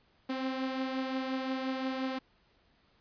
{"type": "beating tone pair", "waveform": "sawtooth", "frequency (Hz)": [261.6, 267.3], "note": ["C4", "C4"], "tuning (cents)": [0, 37], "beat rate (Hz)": 5.7, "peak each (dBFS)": [-29, -36], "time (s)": [0.29, 2.19], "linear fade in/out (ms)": 10, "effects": ["pink hiss -68 dBFS RMS until 3 s", "resampled to 11025 Hz"]}